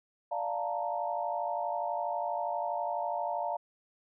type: chord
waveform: sine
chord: Bb major seventh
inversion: first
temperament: equal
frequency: 587.3 / 698.5 / 880 / 932.3 Hz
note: D5 / F5 / A5 / Bb5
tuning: 0 / 0 / 0 / 0 cents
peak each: -37 / -34 / -37 / -37 dBFS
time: 0.31-3.57 s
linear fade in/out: 10 ms
effects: none